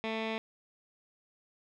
15% pulse tone with low-pass filter, 221.9 Hz, A3, 15 cents sharp, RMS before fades -35 dBFS, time 0.04-0.38 s, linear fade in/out 0 ms, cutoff 3000 Hz, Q 3.1, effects none

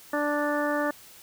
harmonic tone, 293.7 Hz, D4, in tune, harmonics 1 / 2 / 3 / 4 / 5 / 6, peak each -29 / -28 / -34 / -33 / -35 / -33 dBFS, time 0.13-0.91 s, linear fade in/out 5 ms, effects white hiss -50 dBFS RMS until 1.22 s

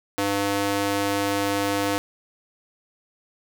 square tone with high-pass filter, 100.3 Hz, G2, 40 cents sharp, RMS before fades -24 dBFS, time 0.18-1.98 s, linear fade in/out 0 ms, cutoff 340 Hz, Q 0.9, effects none

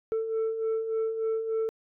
sine beating tone pair, 442.6 / 446 Hz, A4 / A4, +10 / +23 cents, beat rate 3.4 Hz, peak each -32 / -25 dBFS, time 0.12-1.69 s, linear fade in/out 0 ms, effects tanh soft clip ceiling -24 dBFS

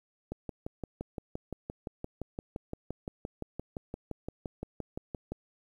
click train, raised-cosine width 2 ms, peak -23 dBFS, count 30, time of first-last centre 0.32-5.32 s, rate 5.8 Hz, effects 10-bit

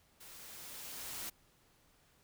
white noise with level ramp, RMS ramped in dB -54 to -42 dBFS, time 0.2-1.3 s, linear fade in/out 10 ms, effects pink hiss -69 dBFS RMS until 2.23 s

